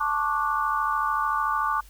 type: chord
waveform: sine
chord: D major seventh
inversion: second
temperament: just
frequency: 881 / 1101.2 / 1174.7 / 1468.3 Hz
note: A5 / C#6 / D6 / F#6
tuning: +2 / -12 / 0 / -14 cents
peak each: -29 / -29 / -25 / -31 dBFS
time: 0-1.81 s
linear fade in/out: 10 ms
effects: added 50 Hz sine -47 dBFS peak until 1.89 s + white hiss -55 dBFS RMS until 1.89 s